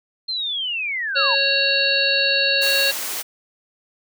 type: linear sweep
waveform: sine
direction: down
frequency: 4209 to 860 Hz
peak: -22 dBFS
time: 0.28-1.35 s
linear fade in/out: 10 ms
type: harmonic tone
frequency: 551 Hz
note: C#5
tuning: 11 cents flat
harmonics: 1 / 3 / 5 / 7 / 8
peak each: -25 / -23 / -21 / -23 / -21 dBFS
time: 1.15-2.92 s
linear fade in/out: 20 ms
type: high-pass noise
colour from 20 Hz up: white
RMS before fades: -27 dBFS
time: 2.61-3.23 s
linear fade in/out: 20 ms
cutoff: 320 Hz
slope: 12 dB/octave
effects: none